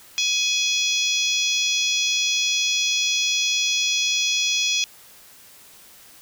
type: harmonic tone with a mistuned harmonic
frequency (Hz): 839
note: G#5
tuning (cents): +17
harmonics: 3 / 4 / 5 / 6 / 7 / 8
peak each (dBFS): -25 / -23 / -31 / -28 / -26 / -33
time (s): 0.18-4.84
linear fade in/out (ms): 0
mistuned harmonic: 7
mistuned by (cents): -17
effects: white hiss -48 dBFS RMS until 6.21 s